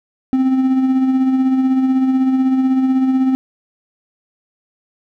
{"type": "tone with tremolo", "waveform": "triangle", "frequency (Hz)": 261.7, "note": "C4", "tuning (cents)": 0, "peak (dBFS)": -8, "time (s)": [0.33, 3.35], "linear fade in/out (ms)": 0, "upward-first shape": "sine", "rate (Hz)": 16, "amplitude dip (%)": 40, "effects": []}